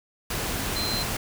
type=tone in noise; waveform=sine; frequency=4105 Hz; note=C8; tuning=34 cents flat; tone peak=-28 dBFS; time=0.76-1.03 s; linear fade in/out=5 ms; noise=pink; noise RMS=-29 dBFS; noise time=0.3-1.17 s; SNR=-2 dB; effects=none